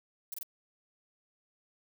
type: noise bursts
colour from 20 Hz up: violet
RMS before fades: -39 dBFS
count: 3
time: 0.32-0.431 s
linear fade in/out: 2 ms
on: 21 ms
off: 24 ms
effects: none